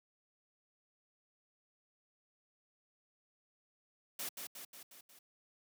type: noise with echo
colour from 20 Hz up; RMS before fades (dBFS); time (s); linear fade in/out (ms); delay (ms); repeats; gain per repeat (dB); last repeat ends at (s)
white; -41; 4.19-4.29; 5; 180; 5; -4; 5.19
effects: high-pass 150 Hz 12 dB/octave